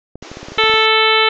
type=clicks; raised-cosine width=2 ms; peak=-18 dBFS; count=11; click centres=0.156 / 0.226 / 0.316 / 0.371 / 0.43 / 0.485 / 0.52 / 0.577 / 0.638 / 0.697 / 0.739 s
type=band-pass noise; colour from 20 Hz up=pink; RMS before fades=-37 dBFS; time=0.22-0.86 s; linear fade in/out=5 ms; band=270 to 7000 Hz; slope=96 dB/octave
type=harmonic tone; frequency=440 Hz; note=A4; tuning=in tune; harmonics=1 / 2 / 3 / 4 / 5 / 6 / 7 / 8 / 9; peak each=-17 / -20 / -17 / -22 / -17 / -21 / -18 / -22 / -21 dBFS; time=0.58-1.29 s; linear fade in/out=5 ms
effects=none